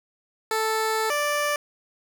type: tone pair in turn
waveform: 15% pulse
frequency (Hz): 440 / 587.3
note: A4 / D5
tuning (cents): 0 / 0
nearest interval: perfect fourth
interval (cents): 500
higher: second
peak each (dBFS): -16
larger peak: neither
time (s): 0.51-1.1 / 1.1-1.56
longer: first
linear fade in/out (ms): 2
effects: none